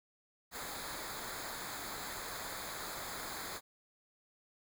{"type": "noise with comb filter", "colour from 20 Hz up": "pink", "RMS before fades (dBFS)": -43, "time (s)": [0.51, 3.61], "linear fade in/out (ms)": 50, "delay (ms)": 0.35, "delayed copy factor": -0.75, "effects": []}